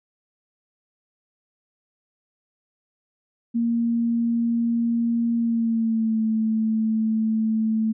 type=tone with pitch glide; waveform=sine; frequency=233.1 to 220.4 Hz; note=A#3 to A3; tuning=0 to +3 cents; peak=-19 dBFS; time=3.54-7.93 s; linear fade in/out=20 ms; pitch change=-97 cents; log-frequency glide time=5.36-6.21 s; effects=none